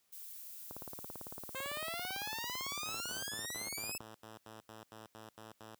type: noise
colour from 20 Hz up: violet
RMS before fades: -49 dBFS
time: 0.12-3.29 s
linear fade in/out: 10 ms
type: click train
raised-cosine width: 1 ms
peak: -32 dBFS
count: 60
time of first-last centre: 0.71-4.006 s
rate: 17.9 Hz
type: exponential sweep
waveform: 10% pulse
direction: up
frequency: 523 to 2637 Hz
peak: -31 dBFS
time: 1.55-3.98 s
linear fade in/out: 5 ms
type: tone bursts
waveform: 5% pulse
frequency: 110 Hz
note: A2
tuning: in tune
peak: -39 dBFS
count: 13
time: 2.86-5.748 s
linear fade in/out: 0 ms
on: 140 ms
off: 89 ms
effects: white hiss -75 dBFS RMS until 5.79 s + high-pass 60 Hz 12 dB/octave